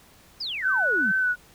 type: exponential sweep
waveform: sine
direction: down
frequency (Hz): 5320 to 174.6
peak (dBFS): -28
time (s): 0.4-1.12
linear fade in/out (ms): 10
type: tone with vibrato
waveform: sine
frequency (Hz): 1500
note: F#6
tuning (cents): +23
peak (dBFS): -20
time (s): 0.62-1.36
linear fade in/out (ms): 50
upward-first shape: sine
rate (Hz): 2.4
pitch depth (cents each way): 42
effects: pink hiss -54 dBFS RMS until 1.54 s